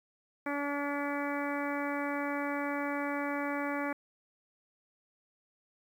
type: harmonic tone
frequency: 286.1 Hz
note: D4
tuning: 45 cents flat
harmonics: 1 / 2 / 3 / 4 / 5 / 6 / 7 / 8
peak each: -35 / -38 / -40 / -41 / -42 / -43 / -43 / -44 dBFS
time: 0.46-3.93 s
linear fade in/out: 5 ms
effects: 10-bit

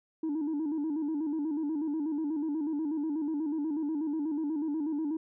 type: tone with vibrato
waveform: sine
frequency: 304 Hz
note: D#4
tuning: 40 cents flat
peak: -27 dBFS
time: 0.23-5.17 s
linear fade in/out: 5 ms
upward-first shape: square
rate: 8.2 Hz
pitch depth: 88 cents each way
effects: tanh soft clip ceiling -27 dBFS

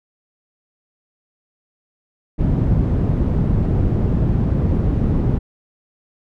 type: low-pass noise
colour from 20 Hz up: white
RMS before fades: -17 dBFS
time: 2.38-5.39 s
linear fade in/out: 20 ms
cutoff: 160 Hz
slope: 12 dB/octave
effects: none

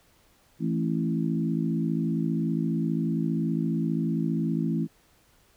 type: harmonic tone with a mistuned harmonic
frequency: 55 Hz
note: A1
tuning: in tune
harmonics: 3 / 4 / 5 / 6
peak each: -27 / -29 / -31 / -33 dBFS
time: 0.59-4.88 s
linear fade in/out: 50 ms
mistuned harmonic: 5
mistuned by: -19 cents
effects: pink hiss -62 dBFS RMS until 5.56 s

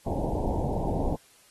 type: low-pass noise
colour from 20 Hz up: pink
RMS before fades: -28 dBFS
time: 0.06-1.16 s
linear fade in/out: 5 ms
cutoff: 930 Hz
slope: 96 dB/octave
effects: white hiss -58 dBFS RMS until 1.5 s + AAC 32 kbps

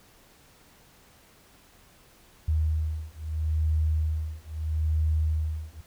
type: beating tone pair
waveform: sine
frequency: 77.78 / 78.55 Hz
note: D#2 / D#2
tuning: 0 / +17 cents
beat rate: 0.77 Hz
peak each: -27 dBFS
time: 2.48-5.81 s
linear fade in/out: 5 ms
effects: pink hiss -57 dBFS RMS until 5.86 s

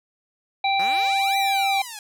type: harmonic tone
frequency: 784 Hz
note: G5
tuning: in tune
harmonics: 1 / 3 / 5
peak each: -20 / -25 / -27 dBFS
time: 0.64-1.82 s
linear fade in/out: 5 ms
type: exponential two-way sweep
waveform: 5% pulse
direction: up then down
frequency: 164.8 to 2048 to 814 Hz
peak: -22 dBFS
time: 0.79-1.99 s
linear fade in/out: 2 ms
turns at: 1.37 s
effects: none

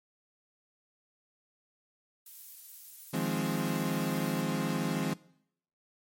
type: noise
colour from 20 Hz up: violet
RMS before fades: -47 dBFS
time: 2.26-4.41 s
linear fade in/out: 2 ms
type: chord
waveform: 35% pulse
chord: F minor seventh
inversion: third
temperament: equal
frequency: 155.56 / 174.61 / 207.7 / 261.6 Hz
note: Eb3 / F3 / Ab3 / C4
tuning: 0 / 0 / 0 / 0 cents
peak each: -33 dBFS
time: 3.13-5.14 s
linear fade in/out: 10 ms
effects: noise-tail reverb RT60 0.7 s tail -21 dB re dry + MP3 64 kbps

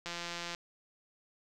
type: click train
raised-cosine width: 0.2 ms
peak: -22 dBFS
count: 85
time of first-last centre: 0.06-0.548 s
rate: 172 Hz
effects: none

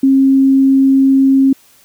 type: tone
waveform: sine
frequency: 269.2 Hz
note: C4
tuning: 49 cents sharp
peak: -6 dBFS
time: 0.03-1.53 s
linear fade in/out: 5 ms
effects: white hiss -48 dBFS RMS until 1.84 s

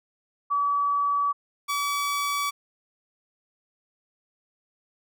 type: tone pair in turn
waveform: sine / sawtooth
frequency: 1144 / 1144 Hz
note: D6 / D6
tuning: -46 / -46 cents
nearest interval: unison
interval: 0 cents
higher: neither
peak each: -21 dBFS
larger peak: neither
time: 0.5-1.33 / 1.68-2.51 s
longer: neither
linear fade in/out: 20 ms
effects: none

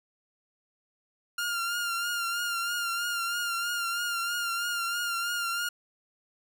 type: tone with vibrato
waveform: sawtooth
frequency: 1400 Hz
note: F6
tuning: 4 cents sharp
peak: -25 dBFS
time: 1.38-5.69 s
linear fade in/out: 5 ms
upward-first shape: triangle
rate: 3.1 Hz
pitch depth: 45 cents each way
effects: none

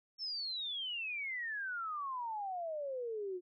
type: exponential sweep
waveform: sine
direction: down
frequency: 5440 to 350.8 Hz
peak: -37 dBFS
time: 0.18-3.41 s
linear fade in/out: 50 ms
effects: none

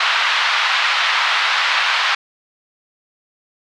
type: band-pass noise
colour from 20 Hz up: pink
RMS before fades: -17 dBFS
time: 0-2.15 s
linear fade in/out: 5 ms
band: 1000 to 4000 Hz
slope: 24 dB/octave
effects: none

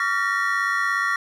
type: tone cluster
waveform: triangle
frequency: 1135 / 1384 / 1820 / 1917 Hz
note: C#6 / F6 / A#6 / A#6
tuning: +41 / -16 / -42 / +48 cents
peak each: -24 dBFS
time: 0-1.16 s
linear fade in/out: 2 ms
effects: none

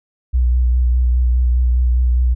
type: tone with vibrato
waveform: sine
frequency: 61.5 Hz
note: B1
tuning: 7 cents flat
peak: -11 dBFS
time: 0.33-2.35 s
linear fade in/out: 20 ms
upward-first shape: sine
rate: 4.9 Hz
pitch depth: 28 cents each way
effects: none

